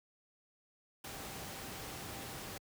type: tone in noise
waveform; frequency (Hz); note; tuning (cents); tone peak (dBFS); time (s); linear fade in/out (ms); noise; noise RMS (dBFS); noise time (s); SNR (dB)
sine; 784; G5; 0; -56; 1.04-2.58; 5; pink; -45; 1.04-2.58; -14
effects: high-pass 60 Hz 12 dB/octave